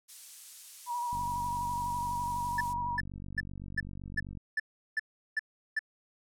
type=noise; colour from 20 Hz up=violet; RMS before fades=-41 dBFS; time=0.08-2.74 s; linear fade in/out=20 ms
type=tone with vibrato; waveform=sine; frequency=963 Hz; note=B5; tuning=44 cents flat; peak=-31 dBFS; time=0.86-3 s; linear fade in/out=50 ms; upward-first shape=square; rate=12 Hz; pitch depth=25 cents each way
type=click train; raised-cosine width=5 ms; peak=-31 dBFS; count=156; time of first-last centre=1.13-4.373 s; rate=47.8 Hz
type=tone bursts; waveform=triangle; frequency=1753 Hz; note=A6; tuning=7 cents flat; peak=-25 dBFS; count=9; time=2.58-5.792 s; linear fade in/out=5 ms; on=28 ms; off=370 ms
effects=low-pass 9000 Hz 12 dB/octave